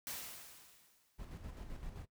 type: noise with exponential decay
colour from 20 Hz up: white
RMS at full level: -42 dBFS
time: 0.07-1.32 s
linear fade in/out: 1 ms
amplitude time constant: 270 ms
type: noise with tremolo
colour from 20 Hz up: brown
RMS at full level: -46 dBFS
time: 1.18-2.06 s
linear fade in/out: 20 ms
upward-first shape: square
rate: 7.7 Hz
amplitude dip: 45%
effects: noise-tail reverb RT60 0.1 s tail -17 dB re dry